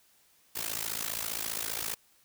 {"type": "noise with amplitude modulation", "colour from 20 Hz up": "white", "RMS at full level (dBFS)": -31, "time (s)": [0.55, 1.95], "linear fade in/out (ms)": 10, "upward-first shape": "sine", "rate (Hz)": 55, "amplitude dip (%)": 90, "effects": ["white hiss -65 dBFS RMS until 2.24 s"]}